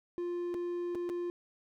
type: tone with dropouts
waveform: triangle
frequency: 350 Hz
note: F4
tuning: 4 cents sharp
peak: -31 dBFS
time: 0.18-1.3 s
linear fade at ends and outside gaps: 0 ms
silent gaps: 0.542-0.547 / 0.949-0.954 / 1.092-1.098 s
effects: none